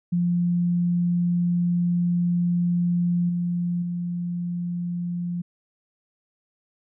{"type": "tone with level steps", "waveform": "sine", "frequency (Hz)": 174.61, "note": "F3", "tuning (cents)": 0, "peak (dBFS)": [-19, -22, -25], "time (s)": [0.12, 5.42], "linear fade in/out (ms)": 10, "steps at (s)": [3.29, 3.82], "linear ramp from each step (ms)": 5, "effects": []}